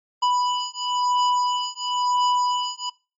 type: beating tone pair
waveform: square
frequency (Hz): 987.8 / 988.78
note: B5 / B5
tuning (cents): 0 / +2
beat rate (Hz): 0.98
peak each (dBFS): -24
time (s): 0.22-2.9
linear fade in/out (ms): 10
effects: noise-tail reverb RT60 0.3 s tail -22 dB re dry + MP3 32 kbps